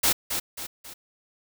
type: noise with echo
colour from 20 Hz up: white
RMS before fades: -21 dBFS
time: 0.03-0.13 s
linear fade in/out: 10 ms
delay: 270 ms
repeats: 3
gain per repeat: -7 dB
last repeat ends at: 0.94 s
effects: none